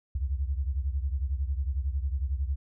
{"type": "beating tone pair", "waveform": "sine", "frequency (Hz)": [65.41, 76.41], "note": ["C2", "D#2"], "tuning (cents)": [0, -31], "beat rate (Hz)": 11, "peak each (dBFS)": [-28, -32], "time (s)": [0.15, 2.56], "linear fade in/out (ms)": 5, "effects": []}